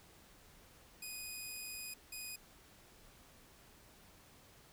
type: tone bursts at uneven times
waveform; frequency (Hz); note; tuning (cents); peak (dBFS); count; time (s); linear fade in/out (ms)
10% pulse; 2489; D#7; 0; -35; 2; 1.02-1.94 / 2.12-2.36; 5
effects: pink hiss -62 dBFS RMS until 4.72 s